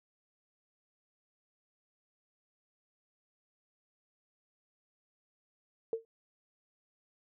sine tone with exponential decay, 453.3 Hz, A#4, 48 cents flat, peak -26 dBFS, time 5.93-6.05 s, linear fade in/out 1 ms, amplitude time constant 24 ms, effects none

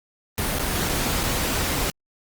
pink noise with dropouts, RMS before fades -24 dBFS, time 0.38-1.9 s, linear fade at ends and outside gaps 0 ms, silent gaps 0.585-0.594 / 0.89-0.894 / 1.232-1.236 s, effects Opus 24 kbps

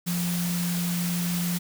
sine tone in noise, 174.7 Hz, F3, 1 cent sharp, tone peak -25 dBFS, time 0.06-1.59 s, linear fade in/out 20 ms, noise white, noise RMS -33 dBFS, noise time 0.06-1.59 s, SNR +5 dB, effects none

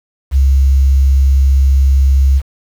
sine tone with quantisation, 67.6 Hz, C#2, 43 cents flat, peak -6 dBFS, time 0.31-2.42 s, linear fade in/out 50 ms, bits 6, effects none

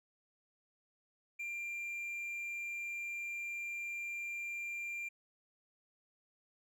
triangle tone, 2381 Hz, D7, 23 cents sharp, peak -37 dBFS, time 1.39-5.09 s, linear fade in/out 10 ms, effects none

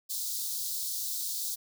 white high-pass noise, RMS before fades -34 dBFS, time 0.09-1.56 s, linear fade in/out 20 ms, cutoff 3800 Hz, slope 48 dB/octave, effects none

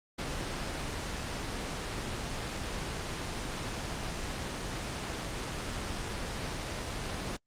pink noise, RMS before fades -35 dBFS, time 0.18-7.37 s, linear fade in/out 10 ms, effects low-pass 7000 Hz 12 dB/octave + Opus 32 kbps

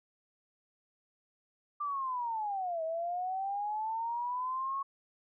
sine linear two-way sweep, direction down then up, 1188 to 637 to 1105 Hz, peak -32 dBFS, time 1.8-4.83 s, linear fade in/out 10 ms, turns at 2.83 s, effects none

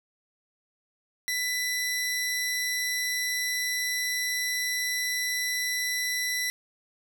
30% pulse tone pair together, 1994 / 5636 Hz, B6 / F8, +16 / +15 cents, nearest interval octave + tritone, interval 1799 cents, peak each -25 / -29 dBFS, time 1.28-6.5 s, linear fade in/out 0 ms, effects none

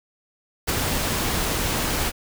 pink noise with ADSR envelope, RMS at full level -20 dBFS, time 0.67-2.12 s, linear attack 24 ms, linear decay 17 ms, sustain -4 dB, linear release 39 ms, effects none

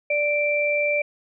sine tone pair together, 587.3 / 2349 Hz, D5 / D7, 0 / 0 cents, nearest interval 2 octaves, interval 2400 cents, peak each -22 / -22 dBFS, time 0.1-1.02 s, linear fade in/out 5 ms, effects none

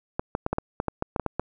clicks, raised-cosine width 1 ms, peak -11 dBFS, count 12, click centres 0.195 / 0.351 / 0.464 / 0.53 / 0.584 / 0.801 / 0.883 / 1.024 / 1.162 / 1.197 / 1.263 / 1.396 s, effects none

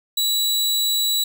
sawtooth tone, 3922 Hz, B7, 13 cents flat, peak -15 dBFS, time 0.17-1.24 s, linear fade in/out 5 ms, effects none

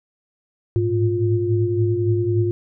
sine tone cluster, 105.2 / 108.9 / 115.6 / 351.3 Hz, G#2 / A2 / A#2 / F4, +23 / -17 / -14 / +10 cents, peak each -20 / -26 / -28 / -20 dBFS, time 0.76-2.51 s, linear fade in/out 0 ms, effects none

